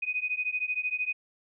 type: beating tone pair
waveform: sine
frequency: 2489 / 2502 Hz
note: D#7 / D#7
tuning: 0 / +9 cents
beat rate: 13 Hz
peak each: -31 / -31 dBFS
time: 0.02-1.13 s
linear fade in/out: 10 ms
effects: none